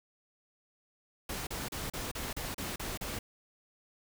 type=noise bursts; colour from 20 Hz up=pink; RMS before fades=-38 dBFS; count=9; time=1.29-3.19 s; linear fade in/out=5 ms; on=180 ms; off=35 ms; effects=none